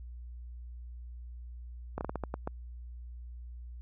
slowing click train, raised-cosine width 1 ms, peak -20 dBFS, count 8, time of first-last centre 1.98-2.474 s, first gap 29 ms, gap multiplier 1.29, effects added 60 Hz sine -42 dBFS peak until 3.81 s

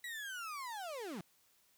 35% pulse linear sweep, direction down, 1962 to 155.56 Hz, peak -40 dBFS, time 0.04-1.21 s, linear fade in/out 2 ms, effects white hiss -71 dBFS RMS until 1.77 s

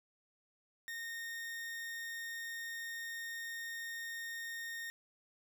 40% pulse tone, 1843 Hz, A#6, 20 cents flat, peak -40 dBFS, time 0.88-4.9 s, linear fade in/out 0 ms, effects none

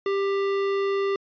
sine tone with tanh clipping, 395 Hz, G4, 13 cents sharp, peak -24 dBFS, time 0.06-1.16 s, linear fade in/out 2 ms, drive 18 dB, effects resampled to 11025 Hz

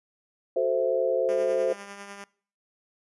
sine chord, F# half-diminished seventh, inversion none, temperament equal, 370 / 440 / 523.3 / 659.3 Hz, F#4 / A4 / C5 / E5, 0 / 0 / 0 / 0 cents, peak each -30 / -29 / -24 / -30 dBFS, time 0.56-1.73 s, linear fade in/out 5 ms
5% pulse tone with tremolo, 200.4 Hz, G3, 38 cents sharp, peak -27 dBFS, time 1.29-2.24 s, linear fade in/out 0 ms, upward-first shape triangle, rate 10 Hz, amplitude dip 50%
effects noise-tail reverb RT60 0.5 s tail -23 dB re dry + resampled to 24000 Hz

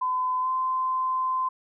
sine tone with pitch glide, 1016 to 1033.2 Hz, B5 to C6, +49 to -22 cents, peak -23 dBFS, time 0.01-1.49 s, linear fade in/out 10 ms, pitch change +29 cents, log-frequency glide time 0.41-0.48 s, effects none

